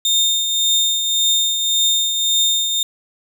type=tone with tremolo; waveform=30% pulse; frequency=3640 Hz; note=A#7; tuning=42 cents flat; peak=-10 dBFS; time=0.05-2.83 s; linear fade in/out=2 ms; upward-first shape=triangle; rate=1.8 Hz; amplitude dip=50%; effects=none